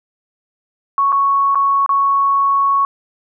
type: tone with dropouts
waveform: sine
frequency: 1108.7 Hz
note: C#6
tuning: in tune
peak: -11 dBFS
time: 0.98-2.85 s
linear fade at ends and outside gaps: 1 ms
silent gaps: 1.121-1.126 / 1.547-1.555 / 1.862-1.892 s
effects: none